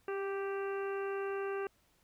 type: harmonic tone with a mistuned harmonic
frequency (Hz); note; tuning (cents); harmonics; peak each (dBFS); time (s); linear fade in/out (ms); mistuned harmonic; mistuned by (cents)
391.5; G4; -2; 1 / 2 / 3 / 4 / 5 / 6 / 7; -35 / -46 / -45 / -46 / -54 / -56 / -52; 0.08-1.67; 2; 1; +16
effects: pink hiss -71 dBFS RMS until 2.03 s